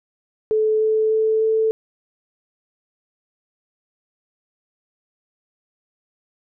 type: tone with pitch steps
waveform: sine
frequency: 433.8 / 436.3 / 438.8 / 441.4 Hz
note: A4 / A4 / A4 / A4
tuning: -25 / -15 / -5 / +5 cents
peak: -15 dBFS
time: 0.51-1.71 s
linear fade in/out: 0 ms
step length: 300 ms
effects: none